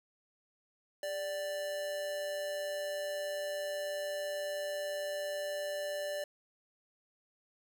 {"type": "tone with amplitude modulation", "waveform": "square", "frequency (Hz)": 587.3, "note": "D5", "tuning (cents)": 0, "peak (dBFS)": -34, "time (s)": [1.03, 6.24], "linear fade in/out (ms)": 2, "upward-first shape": "sine", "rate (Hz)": 177, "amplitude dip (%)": 40, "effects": []}